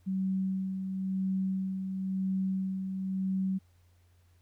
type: tone with tremolo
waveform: sine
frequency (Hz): 190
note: F#3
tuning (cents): +46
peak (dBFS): -27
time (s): 0.06-3.59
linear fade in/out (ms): 20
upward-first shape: sine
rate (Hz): 0.97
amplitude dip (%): 45
effects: added 88 Hz sine -61 dBFS peak until 4.41 s + pink hiss -72 dBFS RMS until 4.41 s

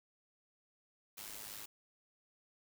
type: noise with amplitude modulation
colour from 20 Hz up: white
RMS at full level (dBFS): -45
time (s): 1.17-1.66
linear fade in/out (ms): 10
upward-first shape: sine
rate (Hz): 104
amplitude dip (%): 65
effects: none

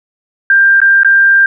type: tone with dropouts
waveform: sine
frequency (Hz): 1589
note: G6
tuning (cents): +23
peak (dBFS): -4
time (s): 0.5-1.46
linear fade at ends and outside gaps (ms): 2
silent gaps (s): 0.803-0.816 / 1.033-1.047
effects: none

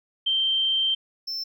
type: tone pair in turn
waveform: sine / triangle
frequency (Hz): 3136 / 5329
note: G7 / E8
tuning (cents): 0 / +18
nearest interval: major sixth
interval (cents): 918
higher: second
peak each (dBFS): -20 / -27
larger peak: first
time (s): 0.26-0.95 / 1.27-1.44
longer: first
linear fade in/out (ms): 10
effects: none

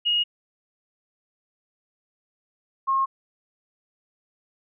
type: tone pair in turn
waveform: sine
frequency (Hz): 2874 / 1076.5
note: F7 / C6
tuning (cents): +49 / +49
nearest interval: octave + perfect fourth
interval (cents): 1700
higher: first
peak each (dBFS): -19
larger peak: neither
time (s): 0.05-0.24 / 2.87-3.06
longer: neither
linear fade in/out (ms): 20
effects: none

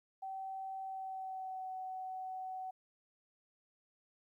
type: tone with pitch glide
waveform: sine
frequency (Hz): 768 to 750.9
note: G5 to F#5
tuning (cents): -36 to +25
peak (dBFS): -40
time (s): 0.22-2.71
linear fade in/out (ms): 10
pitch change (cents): -39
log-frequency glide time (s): 0.82-1.71
effects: 13-bit

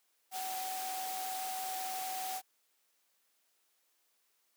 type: tone in noise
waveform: sine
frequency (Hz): 754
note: F#5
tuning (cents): +32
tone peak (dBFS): -38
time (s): 0.31-2.42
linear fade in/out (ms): 50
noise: white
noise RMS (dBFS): -42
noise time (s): 0.31-2.42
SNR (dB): +1
effects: white hiss -75 dBFS RMS until 4.56 s + high-pass 300 Hz 12 dB/octave

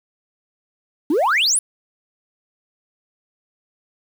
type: exponential sweep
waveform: sine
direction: up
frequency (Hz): 271.4 to 10920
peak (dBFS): -12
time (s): 1.1-1.59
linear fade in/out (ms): 5
effects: tanh soft clip ceiling -13 dBFS + 7-bit

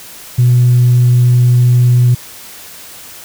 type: tone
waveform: sine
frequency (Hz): 123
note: B2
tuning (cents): -7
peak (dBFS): -4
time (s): 0.38-2.15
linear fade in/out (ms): 10
effects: tanh soft clip ceiling -2 dBFS + white hiss -33 dBFS RMS until 3.24 s

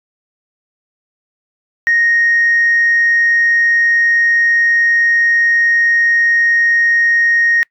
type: tone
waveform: sine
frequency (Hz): 1864.7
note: A#6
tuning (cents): 0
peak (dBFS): -8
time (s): 1.87-7.63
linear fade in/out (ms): 0
effects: noise-tail reverb RT60 0.1 s tail -26 dB re dry + tanh soft clip ceiling -5 dBFS

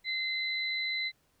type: tone pair together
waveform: sine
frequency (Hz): 2070 / 4013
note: C7 / B7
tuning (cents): -19 / +27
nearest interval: major seventh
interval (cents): 1146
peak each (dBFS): -32 / -34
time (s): 0.04-1.12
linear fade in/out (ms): 50
effects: pink hiss -71 dBFS RMS until 1.4 s

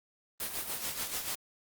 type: noise with tremolo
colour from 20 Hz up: white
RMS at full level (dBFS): -34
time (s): 0.4-1.35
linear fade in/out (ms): 2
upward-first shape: sine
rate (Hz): 6.9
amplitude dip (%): 60
effects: Opus 32 kbps

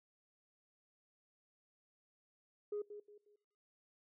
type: tone with echo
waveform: sine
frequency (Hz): 414.9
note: G#4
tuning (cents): -2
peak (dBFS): -36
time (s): 2.72-2.82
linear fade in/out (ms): 5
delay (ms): 180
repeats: 3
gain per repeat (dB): -10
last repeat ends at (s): 3.36
effects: noise-tail reverb RT60 1.0 s tail -25 dB re dry + tanh soft clip ceiling -34 dBFS

